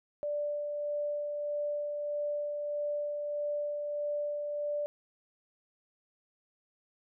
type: tone with tremolo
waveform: sine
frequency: 587.3 Hz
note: D5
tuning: in tune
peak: -30 dBFS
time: 0.23-4.86 s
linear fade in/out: 0 ms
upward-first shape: sine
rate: 1.6 Hz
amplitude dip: 30%
effects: none